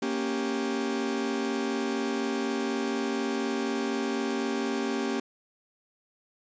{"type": "chord", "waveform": "40% pulse", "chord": "G diminished", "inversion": "first", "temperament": "equal", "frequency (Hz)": [233.1, 277.2, 392], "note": ["Bb3", "Db4", "G4"], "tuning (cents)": [0, 0, 0], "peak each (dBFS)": -31, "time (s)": [0.02, 5.2], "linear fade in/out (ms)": 5, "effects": ["resampled to 16000 Hz"]}